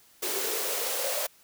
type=noise with high-pass filter sweep; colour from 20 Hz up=white; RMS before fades=-30 dBFS; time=0.22-1.27 s; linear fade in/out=10 ms; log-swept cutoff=370 to 590 Hz; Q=7; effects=white hiss -59 dBFS RMS until 1.43 s